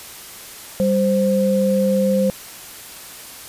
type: tone pair together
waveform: sine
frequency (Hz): 196 / 521.9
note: G3 / C5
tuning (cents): 0 / -4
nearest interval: octave + perfect fourth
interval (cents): 1696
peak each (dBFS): -17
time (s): 0.8-2.3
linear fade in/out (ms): 0
effects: white hiss -37 dBFS RMS until 3.48 s + resampled to 32000 Hz